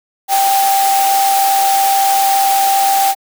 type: tone in noise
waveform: sine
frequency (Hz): 784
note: G5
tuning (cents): 0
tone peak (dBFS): -10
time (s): 0.28-3.15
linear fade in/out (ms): 50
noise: white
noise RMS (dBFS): -19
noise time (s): 0.28-3.15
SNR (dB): +6
effects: high-pass 400 Hz 12 dB/octave